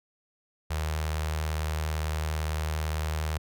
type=tone with notch filter; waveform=sawtooth; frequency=77.78 Hz; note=D#2; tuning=in tune; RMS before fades=-30 dBFS; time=0.7-3.38 s; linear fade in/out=10 ms; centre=260 Hz; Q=0.58; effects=none